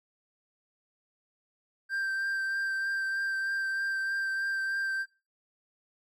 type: tone with vibrato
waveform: triangle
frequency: 1575 Hz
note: G6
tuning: 8 cents sharp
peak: -27 dBFS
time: 1.89-5.06 s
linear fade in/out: 50 ms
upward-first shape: triangle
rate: 3.2 Hz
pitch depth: 16 cents each way
effects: noise-tail reverb RT60 0.3 s tail -19 dB re dry